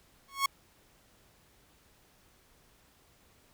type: tone with exponential growth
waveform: sawtooth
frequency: 1100 Hz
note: C#6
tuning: 14 cents flat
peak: -19 dBFS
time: 0.28-0.46 s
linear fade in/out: 5 ms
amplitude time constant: 39 ms
effects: pink hiss -64 dBFS RMS until 3.53 s